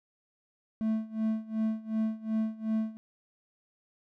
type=tone with tremolo; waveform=triangle; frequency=220 Hz; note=A3; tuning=in tune; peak=-23 dBFS; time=0.81-2.97 s; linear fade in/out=0 ms; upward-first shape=sine; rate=2.7 Hz; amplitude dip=90%; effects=none